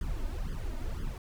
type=noise with flanger; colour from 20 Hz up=brown; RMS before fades=-34 dBFS; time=0.01-1.18 s; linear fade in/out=2 ms; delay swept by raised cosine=0.61 to 3.31 ms; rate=2 Hz; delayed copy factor=+0.95; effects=none